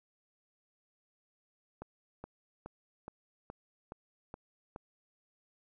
click train, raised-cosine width 1 ms, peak -29 dBFS, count 8, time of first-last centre 1.82-4.761 s, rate 2.38 Hz, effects none

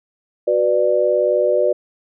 sine chord, B minor, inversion second, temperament just, 370.4 / 493.9 / 592.7 Hz, F#4 / B4 / D5, +2 / 0 / +16 cents, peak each -20 / -18 / -16 dBFS, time 0.47-1.73 s, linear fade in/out 10 ms, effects none

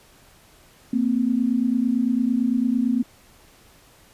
sine tone pair together, 230 / 258.9 Hz, A#3 / C4, -23 / -18 cents, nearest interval major second, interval 205 cents, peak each -21 dBFS, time 0.93-3.03 s, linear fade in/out 5 ms, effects pink hiss -53 dBFS RMS until 4.13 s + resampled to 32000 Hz

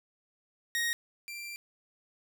sawtooth tone pair in turn, 1874 / 2361 Hz, A#6 / D7, +9 / +9 cents, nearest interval major third, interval 400 cents, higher second, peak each -25 / -36 dBFS, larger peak first, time 0.75-0.93 / 1.28-1.56 s, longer second, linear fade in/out 0 ms, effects none

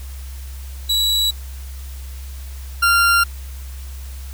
40% pulse tone pair in turn, 3911 / 1387.9 Hz, B7 / F6, -18 / -11 cents, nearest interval octave + tritone, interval 1793 cents, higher first, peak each -14 / -11 dBFS, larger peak second, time 0.89-1.31 / 2.82-3.24 s, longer neither, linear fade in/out 10 ms, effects added 66 Hz sine -29 dBFS peak until 4.33 s + white hiss -43 dBFS RMS until 4.33 s

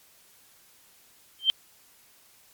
sine tone with exponential growth, 3136 Hz, G7, in tune, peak -13 dBFS, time 1.39-1.5 s, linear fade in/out 0 ms, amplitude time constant 23 ms, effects white hiss -58 dBFS RMS until 2.53 s + MP3 96 kbps

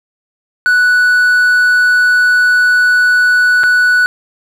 triangle tone with dropouts, 1480 Hz, F#6, in tune, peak -5 dBFS, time 0.66-4.06 s, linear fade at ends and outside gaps 0 ms, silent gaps 3.634-3.638 s, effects 7-bit

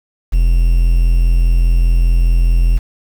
triangle tone with quantisation, 42.44 Hz, F1, 49 cents flat, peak -6 dBFS, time 0.32-2.79 s, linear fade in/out 20 ms, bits 6, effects none

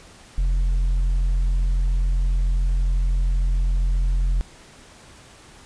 sine tone with tanh clipping, 43.65 Hz, F1, in tune, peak -18 dBFS, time 0.38-4.41 s, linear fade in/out 0 ms, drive 4 dB, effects pink hiss -47 dBFS RMS until 5.65 s + resampled to 22050 Hz

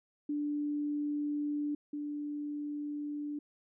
sine tone pair in turn, 293.7 / 293.7 Hz, D4 / D4, 0 / 0 cents, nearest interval unison, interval 0 cents, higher neither, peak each -31 / -35 dBFS, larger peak first, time 0.29-1.75 / 1.93-3.39 s, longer neither, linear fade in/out 5 ms, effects none

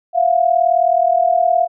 sine tone pair together, 674.9 / 714 Hz, E5 / F5, +41 / +38 cents, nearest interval minor second, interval 97 cents, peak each -14 dBFS, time 0.13-1.68 s, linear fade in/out 50 ms, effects none

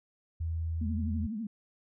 sine tone with pitch glide, 81.9 to 82.76 Hz, E2 to E2, -11 to +7 cents, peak -30 dBFS, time 0.4-1.27 s, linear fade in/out 10 ms, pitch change +18 cents, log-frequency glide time 0.77-0.95 s
sine tone with vibrato, 219 Hz, A3, 8 cents flat, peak -33 dBFS, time 0.81-1.47 s, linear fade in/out 5 ms, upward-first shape triangle, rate 12 Hz, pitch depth 150 cents each way
effects none

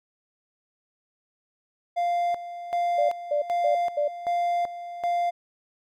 triangle tone with tremolo, 697 Hz, F5, 4 cents flat, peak -20 dBFS, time 1.96-5.31 s, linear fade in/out 20 ms, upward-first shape square, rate 1.3 Hz, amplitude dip 75%
sine tone bursts, 587.3 Hz, D5, in tune, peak -21 dBFS, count 4, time 2.98-4.08 s, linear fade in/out 5 ms, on 110 ms, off 220 ms
effects none

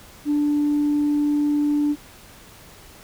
sine tone, 293.7 Hz, D4, in tune, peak -16 dBFS, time 0.25-1.96 s, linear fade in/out 50 ms, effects tanh soft clip ceiling -14 dBFS + pink hiss -46 dBFS RMS until 3.03 s

